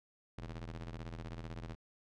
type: ring-modulated tone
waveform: sawtooth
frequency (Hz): 82.41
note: E2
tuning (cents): 0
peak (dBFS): -36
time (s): 0.38-1.75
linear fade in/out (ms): 0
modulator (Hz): 33.3
effects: low-pass 5000 Hz 12 dB/octave